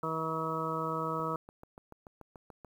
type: harmonic tone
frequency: 160.5 Hz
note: E3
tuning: 46 cents flat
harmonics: 1 / 2 / 3 / 4 / 6 / 7 / 8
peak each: -39 / -41 / -38 / -42 / -40 / -39 / -36 dBFS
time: 0.03-1.36 s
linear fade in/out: 2 ms
type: click train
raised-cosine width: 1 ms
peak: -34 dBFS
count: 11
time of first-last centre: 1.2-2.647 s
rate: 6.91 Hz
effects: 10-bit